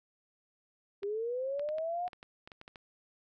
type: linear sweep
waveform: sine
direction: up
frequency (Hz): 392 to 729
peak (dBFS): -32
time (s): 1.02-2.09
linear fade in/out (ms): 20
type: clicks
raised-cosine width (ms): 0.3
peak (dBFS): -32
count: 12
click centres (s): 1.032 / 1.595 / 1.689 / 1.784 / 2.079 / 2.132 / 2.229 / 2.475 / 2.518 / 2.614 / 2.679 / 2.758
effects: none